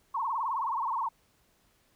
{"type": "tone with vibrato", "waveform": "sine", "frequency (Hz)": 999, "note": "B5", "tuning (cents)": 20, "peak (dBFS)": -28, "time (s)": [0.14, 1.09], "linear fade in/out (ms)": 10, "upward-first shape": "sine", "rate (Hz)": 19, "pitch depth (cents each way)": 200, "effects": ["pink hiss -68 dBFS RMS until 1.95 s"]}